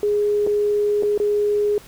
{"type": "tone with dropouts", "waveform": "sine", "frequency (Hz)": 414.6, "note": "G#4", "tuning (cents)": -3, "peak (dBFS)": -16, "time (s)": [0.03, 1.78], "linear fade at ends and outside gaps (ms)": 1, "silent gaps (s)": [[0.466, 0.472], [1.025, 1.033], [1.177, 1.2]], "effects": ["pink hiss -45 dBFS RMS until 1.87 s"]}